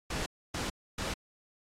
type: noise bursts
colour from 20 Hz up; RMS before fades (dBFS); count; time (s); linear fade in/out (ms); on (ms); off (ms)
pink; -35; 3; 0.1-1.14; 5; 160; 280
effects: low-pass 8000 Hz 12 dB/octave + AAC 48 kbps